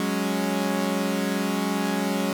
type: chord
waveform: sawtooth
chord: F# suspended second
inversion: none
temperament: equal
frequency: 185 / 207.7 / 277.2 Hz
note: F#3 / G#3 / C#4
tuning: 0 / 0 / 0 cents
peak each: -24 / -23 / -24 dBFS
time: 0-2.33 s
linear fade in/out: 2 ms
effects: none